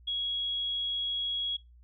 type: tone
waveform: sine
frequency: 3322 Hz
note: G#7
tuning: in tune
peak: -29 dBFS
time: 0.07-1.57 s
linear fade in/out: 10 ms
effects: noise-tail reverb RT60 0.2 s tail -21 dB re dry + added 60 Hz sine -53 dBFS peak until 1.83 s